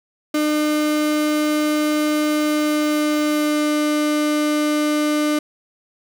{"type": "tone with pitch glide", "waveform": "35% pulse", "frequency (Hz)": [302.1, 300], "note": ["D4", "D4"], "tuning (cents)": [49, 37], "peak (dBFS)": -15, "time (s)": [0.34, 5.39], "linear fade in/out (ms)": 5, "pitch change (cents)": -12, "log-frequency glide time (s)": [2.26, 3.72], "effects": []}